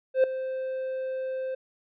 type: tone with ADSR envelope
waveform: triangle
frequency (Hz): 522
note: C5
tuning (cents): -4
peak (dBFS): -13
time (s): 0.14-1.55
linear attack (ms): 98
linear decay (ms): 3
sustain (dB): -14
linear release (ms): 7
effects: resampled to 8000 Hz